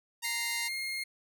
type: tone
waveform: 5% pulse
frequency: 932.3 Hz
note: A#5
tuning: in tune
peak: -22 dBFS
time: 0.22-0.69 s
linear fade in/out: 20 ms
type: tone with pitch glide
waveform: 30% pulse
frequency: 2093 to 2135 Hz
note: C7 to C7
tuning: 0 to +34 cents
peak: -31 dBFS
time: 0.24-1.04 s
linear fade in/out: 10 ms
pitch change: +34 cents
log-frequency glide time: 0.64-0.74 s
effects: none